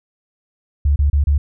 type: tone bursts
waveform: sine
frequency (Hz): 71.8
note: D2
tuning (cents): -39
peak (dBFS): -11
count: 4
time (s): 0.85-1.38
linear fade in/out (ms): 5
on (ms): 110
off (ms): 30
effects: none